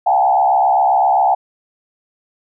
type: tone with frequency modulation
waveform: sine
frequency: 786 Hz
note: G5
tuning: 4 cents sharp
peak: -10 dBFS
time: 0.06-1.35 s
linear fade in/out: 10 ms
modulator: 67.6 Hz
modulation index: 1.4
effects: none